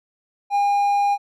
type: tone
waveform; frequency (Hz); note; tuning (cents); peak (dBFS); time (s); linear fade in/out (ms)
triangle; 810; G#5; -43; -14; 0.5-1.18; 50
effects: none

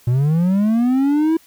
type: linear sweep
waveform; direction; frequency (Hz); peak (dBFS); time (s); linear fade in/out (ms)
triangle; up; 116.54 to 329.6; -11; 0.07-1.37; 5
effects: white hiss -51 dBFS RMS until 1.46 s

